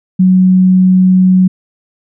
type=tone; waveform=sine; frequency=185.3 Hz; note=F#3; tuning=3 cents sharp; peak=-4 dBFS; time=0.19-1.48 s; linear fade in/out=10 ms; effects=none